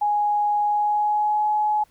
sine tone with pitch glide, 830.6 to 845.6 Hz, G#5 to G#5, 0 to +31 cents, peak -18 dBFS, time 0.01-1.84 s, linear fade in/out 10 ms, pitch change +31 cents, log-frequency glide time 0.64-1.47 s, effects pink hiss -60 dBFS RMS until 1.9 s

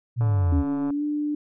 sine exponential sweep, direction down, 123 to 74 Hz, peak -18 dBFS, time 0.16-0.64 s, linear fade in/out 50 ms
click train, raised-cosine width 1 ms, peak -23 dBFS, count 101, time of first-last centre 0.21-0.904 s, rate 144 Hz
sine tone with pitch glide, 280.5 to 296.5 Hz, C#4 to D4, +21 to +17 cents, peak -23 dBFS, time 0.52-1.35 s, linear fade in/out 5 ms, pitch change +96 cents, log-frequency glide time 0.86-1.04 s
effects none

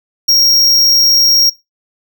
square tone, 5588 Hz, F8, in tune, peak -7 dBFS, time 0.28-1.5 s, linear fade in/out 10 ms, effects noise-tail reverb RT60 0.2 s tail -19 dB re dry

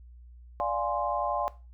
sine chord, D half-diminished seventh, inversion none, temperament equal, 587.3 / 698.5 / 830.6 / 1046.5 Hz, D5 / F5 / Ab5 / C6, 0 / 0 / 0 / 0 cents, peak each -32 dBFS, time 0.6-1.48 s, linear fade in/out 0 ms, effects noise-tail reverb RT60 0.3 s tail -17 dB re dry + added 60 Hz sine -47 dBFS peak until 1.73 s

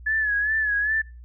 sine tone with vibrato, 1709 Hz, G#6, 49 cents sharp, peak -20 dBFS, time 0.06-1.02 s, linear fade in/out 10 ms, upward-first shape sine, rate 2.5 Hz, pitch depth 63 cents each way, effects noise-tail reverb RT60 0.3 s tail -22 dB re dry + added 60 Hz sine -40 dBFS peak until 1.24 s

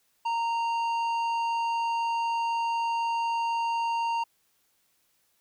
sine tone with tanh clipping, 926 Hz, A#5, 12 cents flat, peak -27 dBFS, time 0.25-4.24 s, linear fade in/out 10 ms, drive 10 dB, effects white hiss -70 dBFS RMS until 5.4 s

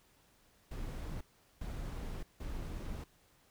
brown noise bursts at uneven times, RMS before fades -41 dBFS, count 3, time 0.71-1.21 / 1.61-2.23 / 2.4-3.04 s, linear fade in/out 5 ms, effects pink hiss -68 dBFS RMS until 3.5 s

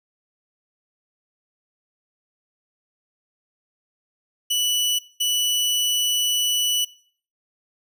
sawtooth tone pair in turn, 2960 / 2960 Hz, F#7 / F#7, 0 / 0 cents, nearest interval unison, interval 0 cents, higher neither, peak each -16 dBFS, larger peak neither, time 4.5-4.99 / 5.2-6.85 s, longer second, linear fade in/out 10 ms, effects noise-tail reverb RT60 0.5 s tail -20 dB re dry

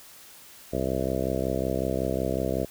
harmonic tone, 65.41 Hz, C2, in tune, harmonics 1 / 2 / 3 / 4 / 5 / 6 / 7 / 8 / 9 / 10, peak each -34 / -34 / -34 / -34 / -34 / -34 / -34 / -34 / -34 / -34 dBFS, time 0.72-2.66 s, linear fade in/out 20 ms, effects white hiss -49 dBFS RMS until 2.7 s

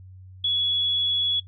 sine tone, 3378 Hz, G#7, 29 cents sharp, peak -20 dBFS, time 0.44-1.4 s, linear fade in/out 5 ms, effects noise-tail reverb RT60 0.1 s tail -18 dB re dry + added 93 Hz sine -42 dBFS peak until 1.47 s

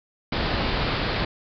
pink low-pass noise, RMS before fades -25 dBFS, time 0.32-1.25 s, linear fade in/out 5 ms, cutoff 4900 Hz, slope 96 dB/octave, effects none

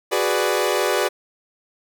sawtooth chord, G# half-diminished seventh, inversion third, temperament equal, 370 / 415.3 / 493.9 / 587.3 Hz, F#4 / G#4 / B4 / D5, 0 / 0 / 0 / 0 cents, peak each -20 dBFS, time 0.11-1.09 s, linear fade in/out 20 ms, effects none

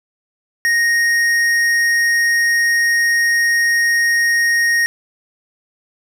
sine tone with tanh clipping, 1864.7 Hz, A#6, in tune, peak -14 dBFS, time 0.65-4.86 s, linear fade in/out 0 ms, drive 13 dB, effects none

